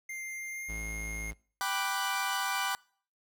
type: tone with pitch glide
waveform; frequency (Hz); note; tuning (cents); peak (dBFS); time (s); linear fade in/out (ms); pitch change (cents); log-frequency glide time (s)
square; 2101 to 2135; C7 to C7; +7 to +34; -38; 0.09-1.31; 5; +27; 0.47-0.79
type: tone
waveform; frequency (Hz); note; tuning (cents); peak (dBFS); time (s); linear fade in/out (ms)
45% pulse; 53.8; A1; -38; -38; 0.68-1.34; 20
type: chord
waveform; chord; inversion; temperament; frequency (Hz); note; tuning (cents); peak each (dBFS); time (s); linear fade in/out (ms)
sawtooth; G major seventh; none; equal; 784 / 987.8 / 1174.7 / 1480; G5 / B5 / D6 / F#6; 0 / 0 / 0 / 0; -32; 1.61-2.75; 0
effects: noise-tail reverb RT60 0.5 s tail -25 dB re dry